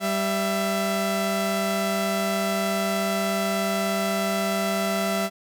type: tone pair together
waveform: sawtooth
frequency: 195.8 / 667 Hz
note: G3 / E5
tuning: -2 / +20 cents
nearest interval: octave + major sixth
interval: 2122 cents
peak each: -22 / -21 dBFS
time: 0-5.3 s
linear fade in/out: 50 ms
effects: none